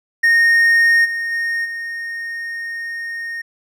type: tone with level steps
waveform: triangle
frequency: 1849 Hz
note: A#6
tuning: 15 cents flat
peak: -8 / -18 / -16 / -22 dBFS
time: 0.23-3.42 s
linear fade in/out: 10 ms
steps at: 1.04 / 1.31 / 1.64 s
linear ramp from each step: 20 ms
effects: none